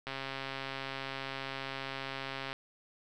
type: click train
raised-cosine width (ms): 0.3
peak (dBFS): -22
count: 333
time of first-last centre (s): 0.07-2.529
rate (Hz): 135
effects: none